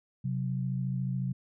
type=tone pair together; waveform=sine; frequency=130.81 / 184.84 Hz; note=C3 / F#3; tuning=0 / -1 cents; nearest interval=tritone; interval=599 cents; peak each=-30 / -34 dBFS; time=0.24-1.33 s; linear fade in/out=10 ms; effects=none